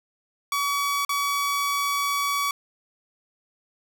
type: tone with dropouts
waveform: sawtooth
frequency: 1136 Hz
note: C#6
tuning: 42 cents sharp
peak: -19 dBFS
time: 0.52-2.51 s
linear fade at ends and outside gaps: 2 ms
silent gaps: 1.05-1.092 s
effects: 9-bit